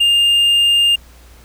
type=tone; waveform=triangle; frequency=2810 Hz; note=F7; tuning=10 cents sharp; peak=-8 dBFS; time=0-0.96 s; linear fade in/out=10 ms; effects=added 60 Hz sine -41 dBFS peak until 1.44 s + pink hiss -47 dBFS RMS until 1.44 s